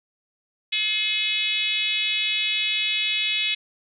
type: tone with frequency modulation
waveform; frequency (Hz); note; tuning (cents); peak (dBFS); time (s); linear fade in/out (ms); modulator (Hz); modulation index
sine; 2970; F#7; +6; -21; 0.72-3.55; 10; 418; 1.8
effects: none